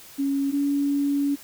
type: tone pair in turn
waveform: sine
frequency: 277.2 / 283.2 Hz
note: C#4 / C#4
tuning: 0 / +37 cents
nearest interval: unison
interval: 37 cents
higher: second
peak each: -21 / -20 dBFS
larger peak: second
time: 0.18-0.52 / 0.52-1.36 s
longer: second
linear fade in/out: 20 ms
effects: white hiss -46 dBFS RMS until 1.43 s